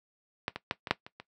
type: clicks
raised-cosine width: 0.3 ms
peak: -13 / -19 / -11 / -20 / -6 / -28 / -27 dBFS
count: 7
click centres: 0.481 / 0.56 / 0.711 / 0.872 / 0.91 / 1.065 / 1.2 s
effects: noise-tail reverb RT60 0.1 s tail -17 dB re dry + high-pass 100 Hz 12 dB/octave